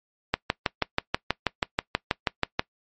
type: click train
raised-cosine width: 0.3 ms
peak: -5 dBFS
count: 15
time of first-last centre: 0.34-2.594 s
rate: 6.21 Hz
effects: noise-tail reverb RT60 0.1 s tail -22 dB re dry + MP3 32 kbps